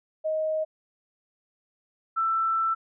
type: tone pair in turn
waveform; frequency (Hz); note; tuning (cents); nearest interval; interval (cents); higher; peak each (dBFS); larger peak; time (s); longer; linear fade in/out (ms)
sine; 627 / 1331.4; D#5 / E6; +13 / +17; octave + minor second; 1304; second; -24 / -22; second; 0.24-0.65 / 2.16-2.75; second; 20
effects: none